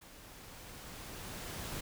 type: noise with level ramp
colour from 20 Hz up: pink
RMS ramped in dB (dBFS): -55 to -41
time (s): 0.01-1.81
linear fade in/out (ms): 10
effects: none